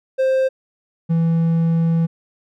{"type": "tone pair in turn", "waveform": "triangle", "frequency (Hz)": [526, 165.34], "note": ["C5", "E3"], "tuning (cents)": [9, 6], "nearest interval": "octave + minor sixth", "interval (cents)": 2003, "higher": "first", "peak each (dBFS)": -12, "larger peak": "neither", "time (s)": [[0.18, 0.49], [1.09, 2.07]], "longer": "second", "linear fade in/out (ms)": 20, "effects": []}